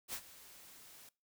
white noise with ADSR envelope, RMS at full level -40 dBFS, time 0.08-1.09 s, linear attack 57 ms, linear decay 65 ms, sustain -17 dB, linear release 3 ms, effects noise-tail reverb RT60 0.3 s tail -23 dB re dry

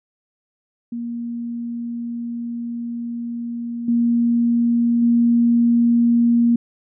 sine tone with level steps, 235.8 Hz, A#3, 20 cents sharp, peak -24 / -14 / -12 dBFS, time 0.92-6.56 s, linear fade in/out 5 ms, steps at 3.88 / 5.02 s, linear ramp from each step 5 ms, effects none

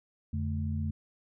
sine tone cluster, 86.8 / 144.9 / 218.6 Hz, F2 / D3 / A3, -10 / -23 / -11 cents, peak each -31 / -37 / -36 dBFS, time 0.33-0.91 s, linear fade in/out 5 ms, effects none

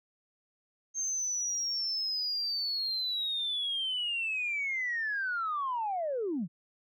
sine linear sweep, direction down, 6400 to 146.7 Hz, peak -29 dBFS, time 0.94-6.48 s, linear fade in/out 50 ms, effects tanh soft clip ceiling -25 dBFS

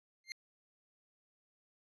25% pulse tone with exponential growth, 2102 Hz, C7, 7 cents sharp, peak -32 dBFS, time 0.24-0.32 s, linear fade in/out 1 ms, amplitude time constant 16 ms, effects resampled to 22050 Hz

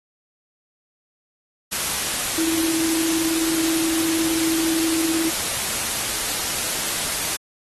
sine tone in noise, 326 Hz, E4, 19 cents flat, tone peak -21 dBFS, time 2.37-5.31 s, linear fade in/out 20 ms, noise white, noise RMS -24 dBFS, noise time 1.71-7.37 s, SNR 0 dB, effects AAC 32 kbps

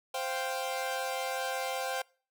sawtooth chord, C suspended fourth, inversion none, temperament equal, 523.3 / 698.5 / 784 Hz, C5 / F5 / G5, 0 / 0 / 0 cents, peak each -32 / -35 / -32 dBFS, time 0.14-2.02 s, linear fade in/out 5 ms, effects noise-tail reverb RT60 0.4 s tail -24 dB re dry

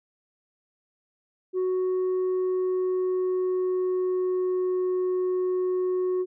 sine tone with pitch glide, 370 to 367 Hz, F#4 to F#4, 0 to -14 cents, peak -20 dBFS, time 1.53-6.26 s, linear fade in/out 50 ms, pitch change -14 cents, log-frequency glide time 2.22-4.88 s, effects tanh soft clip ceiling -22 dBFS

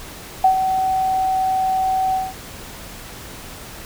sine tone with ADSR envelope, 757 Hz, F#5, 39 cents sharp, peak -8 dBFS, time 0.44-2.34 s, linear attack 5 ms, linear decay 96 ms, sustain -8 dB, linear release 200 ms, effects pink hiss -36 dBFS RMS until 3.85 s

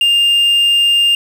triangle tone with quantisation, 2806 Hz, F7, 8 cents sharp, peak -7 dBFS, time 0.01-1.15 s, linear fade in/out 2 ms, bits 6, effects none

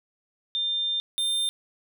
sine / square tone pair in turn, 3600 / 3600 Hz, A7 / A7, +39 / +39 cents, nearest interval unison, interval 0 cents, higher neither, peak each -24 dBFS, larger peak neither, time 0.55-1 / 1.18-1.49 s, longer first, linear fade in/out 0 ms, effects none

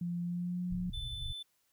sine tone with pitch glide, 173.5 to 178.89 Hz, F3 to F3, -11 to +42 cents, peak -33 dBFS, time 0.01-0.9 s, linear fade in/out 5 ms, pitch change +53 cents, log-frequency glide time 0.22-0.62 s
pink low-pass noise, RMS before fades -41 dBFS, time 0.7-1.33 s, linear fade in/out 10 ms, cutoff 140 Hz, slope 96 dB/octave
triangle tone, 3520 Hz, A7, in tune, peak -39 dBFS, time 0.93-1.43 s, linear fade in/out 10 ms
effects white hiss -75 dBFS RMS until 1.72 s

